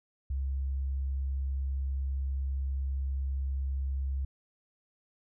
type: tone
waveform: sine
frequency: 67.5 Hz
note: C#2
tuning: 45 cents flat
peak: -29 dBFS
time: 0.3-4.25 s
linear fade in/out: 5 ms
effects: none

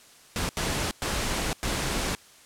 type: noise bursts at uneven times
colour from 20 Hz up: pink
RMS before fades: -28 dBFS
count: 4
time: 0.36-0.49 / 0.57-0.91 / 1.02-1.53 / 1.63-2.15 s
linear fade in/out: 0 ms
effects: white hiss -53 dBFS RMS until 2.45 s + low-pass 10000 Hz 12 dB/octave

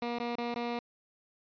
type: tone with dropouts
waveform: 15% pulse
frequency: 238.2 Hz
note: A#3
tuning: 38 cents sharp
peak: -26 dBFS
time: 0.02-0.79 s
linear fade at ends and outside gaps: 2 ms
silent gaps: 0.186-0.2 / 0.355-0.383 / 0.542-0.56 s
effects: resampled to 11025 Hz

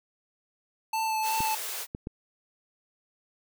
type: tone with vibrato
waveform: square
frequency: 880 Hz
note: A5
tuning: in tune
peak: -27 dBFS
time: 0.93-1.55 s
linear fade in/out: 5 ms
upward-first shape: sine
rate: 2.8 Hz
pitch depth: 16 cents each way
type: high-pass noise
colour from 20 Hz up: white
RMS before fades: -35 dBFS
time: 1.22-1.87 s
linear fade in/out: 50 ms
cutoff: 380 Hz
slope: 96 dB/octave
type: clicks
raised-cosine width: 3 ms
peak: -21 dBFS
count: 3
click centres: 1.405 / 1.949 / 2.071 s
effects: none

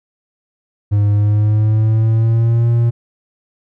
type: tone with pitch glide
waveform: triangle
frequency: 102.9 to 117.52 Hz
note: G#2 to A#2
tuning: -16 to +14 cents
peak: -8 dBFS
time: 0.91-2.91 s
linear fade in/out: 20 ms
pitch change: +230 cents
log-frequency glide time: 1.12-2.68 s
effects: none

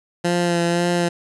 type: tone with vibrato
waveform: 15% pulse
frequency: 172.9 Hz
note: F3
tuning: 17 cents flat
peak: -11 dBFS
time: 0.24-1.09 s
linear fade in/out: 10 ms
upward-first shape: sine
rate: 1.9 Hz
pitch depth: 21 cents each way
effects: resampled to 24000 Hz

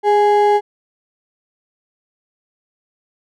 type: ring-modulated tone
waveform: triangle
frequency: 622.3 Hz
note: D#5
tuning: in tune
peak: -5 dBFS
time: 0.03-0.61 s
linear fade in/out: 50 ms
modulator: 211 Hz
effects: none

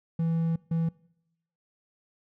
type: tone bursts at uneven times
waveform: triangle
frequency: 164.81 Hz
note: E3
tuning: in tune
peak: -22 dBFS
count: 2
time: 0.19-0.56 / 0.71-0.89 s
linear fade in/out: 5 ms
effects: noise-tail reverb RT60 0.8 s tail -23 dB re dry

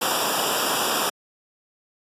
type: noise with comb filter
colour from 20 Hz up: pink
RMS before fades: -23 dBFS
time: 0.01-1.1 s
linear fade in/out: 10 ms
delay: 0.47 ms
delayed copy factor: -0.9
effects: high-pass 200 Hz 12 dB/octave + resampled to 32000 Hz

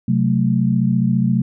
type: chord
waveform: sine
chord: F# diminished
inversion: second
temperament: equal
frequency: 130.81 / 185 / 220 Hz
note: C3 / F#3 / A3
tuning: 0 / 0 / 0 cents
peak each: -18 dBFS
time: 0.08-1.42 s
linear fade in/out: 5 ms
effects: none

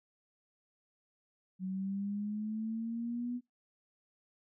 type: linear sweep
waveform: sine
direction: up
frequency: 185 to 246.9 Hz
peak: -34 dBFS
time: 1.59-3.41 s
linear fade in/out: 50 ms
effects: noise-tail reverb RT60 0.2 s tail -21 dB re dry

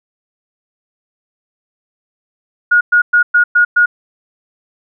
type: tone bursts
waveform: sine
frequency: 1441 Hz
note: F#6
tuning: 46 cents flat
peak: -6 dBFS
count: 6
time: 2.71-3.86 s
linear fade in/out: 10 ms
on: 100 ms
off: 110 ms
effects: none

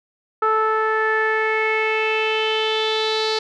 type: tone with low-pass filter sweep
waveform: sawtooth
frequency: 437.6 Hz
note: A4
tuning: 9 cents flat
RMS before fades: -20 dBFS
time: 0.42-3.39 s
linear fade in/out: 5 ms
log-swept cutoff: 1300 to 4400 Hz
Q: 5.2
effects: none

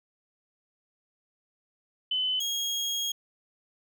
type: tone pair in turn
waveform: sine / 30% pulse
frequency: 3026 / 3276 Hz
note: F#7 / G#7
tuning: +38 / -24 cents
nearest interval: minor second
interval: 138 cents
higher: second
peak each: -25 dBFS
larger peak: neither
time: 2.11-2.4 / 2.4-3.12 s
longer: second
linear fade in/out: 5 ms
effects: none

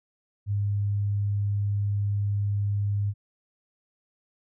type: tone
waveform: sine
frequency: 101.7 Hz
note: G#2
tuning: 36 cents flat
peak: -23 dBFS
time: 0.46-3.14 s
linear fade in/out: 50 ms
effects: none

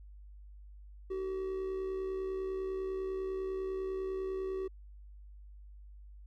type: tone with amplitude modulation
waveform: triangle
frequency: 380 Hz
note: F#4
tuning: 46 cents sharp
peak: -30 dBFS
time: 1.1-4.68 s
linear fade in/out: 10 ms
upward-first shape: sine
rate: 70 Hz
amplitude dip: 45%
effects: added 50 Hz sine -49 dBFS peak until 6.26 s

